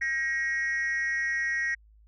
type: tone with amplitude modulation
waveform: sine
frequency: 1891 Hz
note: A#6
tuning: 24 cents sharp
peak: -20 dBFS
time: 0.01-1.75 s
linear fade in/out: 10 ms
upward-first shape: sine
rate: 282 Hz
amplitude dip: 85%
effects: tanh soft clip ceiling -22 dBFS + added 53 Hz sine -54 dBFS peak until 2.07 s